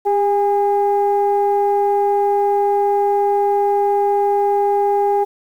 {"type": "tone pair together", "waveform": "sine", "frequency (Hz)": [402.5, 817], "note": ["G4", "G#5"], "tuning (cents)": [46, -29], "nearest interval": "octave", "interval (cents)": 1225, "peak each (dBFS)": -15, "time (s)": [0.05, 5.25], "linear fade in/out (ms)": 20, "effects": ["tanh soft clip ceiling -7 dBFS", "8-bit"]}